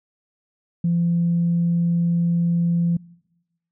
sine tone, 170.7 Hz, F3, 39 cents flat, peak -16 dBFS, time 0.84-2.97 s, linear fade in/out 5 ms, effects noise-tail reverb RT60 1.0 s tail -25 dB re dry + tanh soft clip ceiling -12 dBFS

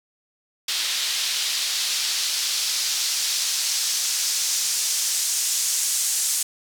white noise with band-pass filter sweep, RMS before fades -24 dBFS, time 0.68-6.43 s, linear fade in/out 5 ms, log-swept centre 3700 to 7300 Hz, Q 1.4, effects none

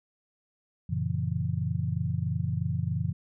sine chord, F# dominant seventh, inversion none, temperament just, 92.5 / 115.62 / 138.75 / 166.5 Hz, F#2 / A#2 / C#3 / E3, 0 / -14 / +2 / +18 cents, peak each -32 dBFS, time 0.89-3.13 s, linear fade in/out 10 ms, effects none

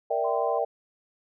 sine chord, E half-diminished seventh, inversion second, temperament equal, 466.2 / 587.3 / 659.3 / 784 Hz, Bb4 / D5 / E5 / G5, 0 / 0 / 0 / 0 cents, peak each -29 dBFS, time 0.1-0.65 s, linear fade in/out 10 ms
sine tone, 1031 Hz, C6, 26 cents flat, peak -33 dBFS, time 0.24-0.59 s, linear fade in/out 10 ms
effects none

